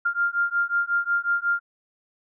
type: beating tone pair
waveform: sine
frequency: 1396 / 1401.5 Hz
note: F6 / F6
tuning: -1 / +6 cents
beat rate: 5.5 Hz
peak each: -24 dBFS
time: 0.05-1.6 s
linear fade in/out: 10 ms
effects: none